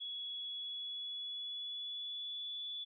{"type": "tone with pitch glide", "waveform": "sine", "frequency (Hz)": [3368, 3447], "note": ["G#7", "A7"], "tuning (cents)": [24, -36], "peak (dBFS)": -40, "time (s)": [0, 2.85], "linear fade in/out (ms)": 20, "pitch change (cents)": 40, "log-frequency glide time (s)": [0.33, 2.61], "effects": []}